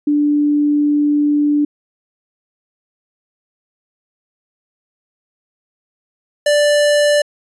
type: tone pair in turn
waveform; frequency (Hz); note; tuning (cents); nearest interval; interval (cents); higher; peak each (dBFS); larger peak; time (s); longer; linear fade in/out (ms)
sine / square; 293.7 / 587.4; D4 / D5; 0 / 0; octave; 1200; second; -11; neither; 0.07-1.65 / 6.46-7.22; first; 5
effects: resampled to 24000 Hz